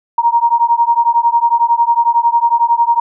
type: beating tone pair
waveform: sine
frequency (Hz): 932.3 / 943.3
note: A#5 / A#5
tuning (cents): 0 / +20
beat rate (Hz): 11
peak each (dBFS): -12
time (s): 0.18-3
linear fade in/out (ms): 5
effects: none